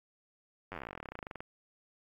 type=slowing click train; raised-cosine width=0.5 ms; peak=-26 dBFS; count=29; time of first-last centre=0.72-1.405 s; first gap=10 ms; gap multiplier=1.06; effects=AAC 64 kbps